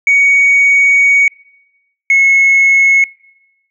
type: tone pair in turn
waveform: sine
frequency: 2241 / 2184 Hz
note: C#7 / C#7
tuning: +18 / -26 cents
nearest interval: unison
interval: 44 cents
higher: first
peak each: -4 dBFS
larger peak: neither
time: 0.07-1.28 / 2.1-3.04 s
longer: first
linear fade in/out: 2 ms
effects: noise-tail reverb RT60 1.0 s tail -26 dB re dry + tanh soft clip ceiling -3 dBFS